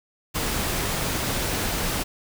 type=noise; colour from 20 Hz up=pink; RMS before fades=-26 dBFS; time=0.34-2.04 s; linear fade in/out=20 ms; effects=none